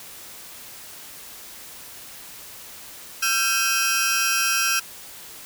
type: tone cluster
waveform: sawtooth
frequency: 1362 / 1573 / 2533 / 5630 Hz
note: F6 / G6 / D#7 / F8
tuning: -44 / +6 / +30 / +13 cents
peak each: -22 dBFS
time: 3.22-4.8 s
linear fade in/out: 10 ms
effects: white hiss -41 dBFS RMS until 5.45 s